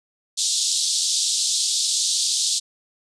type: band-pass noise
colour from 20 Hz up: pink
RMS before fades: -22 dBFS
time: 0.37-2.6 s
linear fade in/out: 20 ms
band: 3600 to 8900 Hz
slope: 48 dB/octave
effects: none